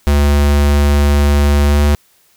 square tone with pitch glide, 72.1 to 73.15 Hz, D2 to D2, -31 to -6 cents, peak -9 dBFS, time 0.07-1.95 s, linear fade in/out 0 ms, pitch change +25 cents, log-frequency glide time 1.66-1.83 s, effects white hiss -53 dBFS RMS until 2.36 s

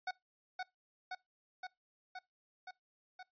25% pulse tone with echo, 740 Hz, F#5, in tune, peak -32 dBFS, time 0.07-0.11 s, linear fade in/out 5 ms, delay 520 ms, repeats 6, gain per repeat -2 dB, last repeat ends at 3.23 s, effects noise-tail reverb RT60 0.2 s tail -23 dB re dry + resampled to 11025 Hz

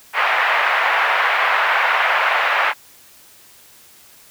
white band-pass noise, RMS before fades -17 dBFS, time 0.13-2.74 s, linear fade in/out 50 ms, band 670 to 2200 Hz, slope 24 dB/octave, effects white hiss -47 dBFS RMS until 4.3 s

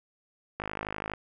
click train, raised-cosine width 0.5 ms, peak -18 dBFS, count 29, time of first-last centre 0.6-1.136 s, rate 52.2 Hz, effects none

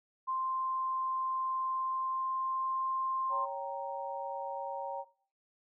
sine tone with pitch glide, 1046.5 to 1053.2 Hz, C6 to C6, 0 to +11 cents, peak -31 dBFS, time 0.27-3.46 s, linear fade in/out 20 ms, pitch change +11 cents, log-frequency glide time 1.7-2.9 s
sine chord, G diminished, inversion second, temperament equal, 554.4 / 784 / 932.3 Hz, Db5 / G5 / Bb5, 0 / 0 / 0 cents, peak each -40 / -41 / -39 dBFS, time 3.29-5.05 s, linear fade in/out 50 ms
effects noise-tail reverb RT60 0.5 s tail -19 dB re dry

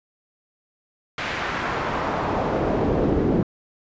brown noise with band-pass filter sweep, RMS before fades -23 dBFS, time 1.18-3.43 s, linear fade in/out 2 ms, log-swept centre 2200 to 300 Hz, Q 1.1, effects resampled to 16000 Hz

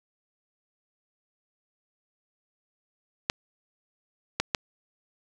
clicks, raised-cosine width 0.2 ms, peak -6 dBFS, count 3, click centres 3.299 / 4.4 / 4.548 s, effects none

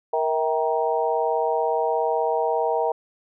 harmonic tone with a mistuned harmonic, 156.5 Hz, D#3, 10 cents sharp, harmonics 3 / 4 / 5 / 6, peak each -24 / -25 / -26 / -27 dBFS, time 0.13-2.92 s, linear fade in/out 5 ms, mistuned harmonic 4, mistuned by +51 cents, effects none

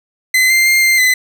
40% pulse tone with pitch steps, 2040 / 2091 / 2109 / 2094 / 2021 Hz, C7 / C7 / C7 / C7 / B6, -44 / -2 / +13 / +1 / +39 cents, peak -8 dBFS, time 0.34-1.14 s, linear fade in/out 5 ms, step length 160 ms, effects none

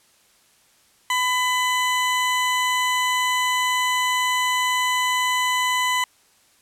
20% pulse tone, 1002 Hz, B5, 25 cents sharp, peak -14 dBFS, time 1.1-6.04 s, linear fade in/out 2 ms, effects white hiss -58 dBFS RMS until 6.61 s + low-pass 11000 Hz 12 dB/octave

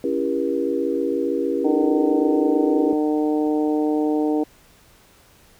sine chord, C# diminished seventh, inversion none, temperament just, 277.2 / 332.6 / 399.1 / 479 Hz, C#4 / E4 / G4 / Bb4, 0 / +16 / +31 / +47 cents, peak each -25 dBFS, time 0.04-2.93 s, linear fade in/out 2 ms
harmonic tone, 151.8 Hz, D#3, 42 cents flat, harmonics 2 / 3 / 4 / 5 / 6, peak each -19 / -24 / -31 / -30 / -38 dBFS, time 1.64-4.44 s, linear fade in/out 10 ms
effects pink hiss -53 dBFS RMS until 5.59 s

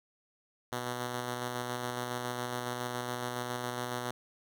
5% pulse tone with tremolo, 122.9 Hz, B2, 8 cents flat, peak -22 dBFS, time 0.72-4.11 s, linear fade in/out 5 ms, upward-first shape square, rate 7.2 Hz, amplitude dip 25%, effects none

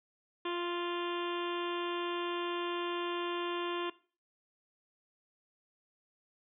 harmonic tone with a mistuned harmonic, 348.9 Hz, F4, 2 cents flat, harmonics 1 / 2 / 3 / 4 / 5 / 6 / 7 / 8 / 9 / 10, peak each -35 / -47 / -39 / -48 / -47 / -54 / -48 / -47 / -47 / -48 dBFS, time 0.45-3.9 s, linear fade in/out 5 ms, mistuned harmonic 2, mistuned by -17 cents, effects noise-tail reverb RT60 0.4 s tail -19 dB re dry

